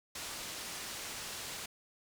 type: low-pass noise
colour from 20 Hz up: white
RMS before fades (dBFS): -43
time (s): 0.15-1.66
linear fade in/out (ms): 5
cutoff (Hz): 7800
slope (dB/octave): 12
effects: none